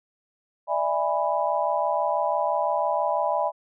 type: chord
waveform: sine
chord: E dominant seventh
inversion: third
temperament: just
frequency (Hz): 593.3 / 659.3 / 824.1 / 988.9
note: D5 / E5 / G#5 / B5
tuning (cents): +18 / 0 / -14 / +2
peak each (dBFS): -27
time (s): 0.67-3.52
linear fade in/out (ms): 50
effects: none